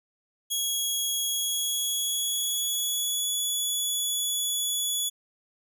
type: tone with pitch glide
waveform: 15% pulse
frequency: 3322 to 3406 Hz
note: G#7 to G#7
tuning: 0 to +43 cents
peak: -19 dBFS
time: 0.5-5.1 s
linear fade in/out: 20 ms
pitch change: +43 cents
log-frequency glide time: 1.27-3.44 s
effects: none